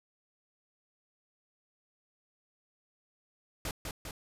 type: noise with echo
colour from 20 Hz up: pink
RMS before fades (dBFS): -36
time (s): 3.65-3.71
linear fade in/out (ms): 2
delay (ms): 200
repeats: 2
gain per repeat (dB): -3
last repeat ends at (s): 4.11
effects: resampled to 32000 Hz